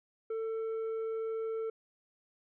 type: tone with tanh clipping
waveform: sine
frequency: 446.5 Hz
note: A4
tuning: 25 cents sharp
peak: -34 dBFS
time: 0.3-1.7 s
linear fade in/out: 5 ms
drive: 5 dB
effects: none